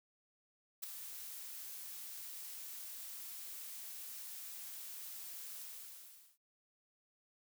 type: noise with ADSR envelope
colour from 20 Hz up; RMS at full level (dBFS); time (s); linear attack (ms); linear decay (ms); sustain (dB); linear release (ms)
blue; -39; 0.82-6.38; 17; 6; -9; 780
effects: none